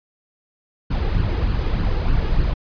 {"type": "noise with flanger", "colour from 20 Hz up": "brown", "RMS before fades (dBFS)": -19, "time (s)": [0.9, 2.54], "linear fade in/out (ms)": 10, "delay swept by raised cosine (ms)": [0.67, 2.47], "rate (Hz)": 3.3, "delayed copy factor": 0.5, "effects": ["resampled to 11025 Hz"]}